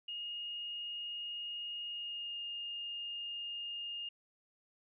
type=tone with pitch glide; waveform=sine; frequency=2856 to 2831 Hz; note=F7 to F7; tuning=+38 to +23 cents; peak=-39 dBFS; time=0.08-4.09 s; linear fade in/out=5 ms; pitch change=-15 cents; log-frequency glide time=1.87-2.4 s; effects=none